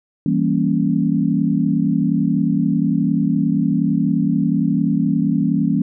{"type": "chord", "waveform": "sine", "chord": "E diminished seventh", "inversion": "none", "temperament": "equal", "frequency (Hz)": [164.81, 196, 233.1, 277.2], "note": ["E3", "G3", "Bb3", "Db4"], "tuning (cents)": [0, 0, 0, 0], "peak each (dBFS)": -20, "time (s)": [0.26, 5.82], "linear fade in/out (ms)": 2, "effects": []}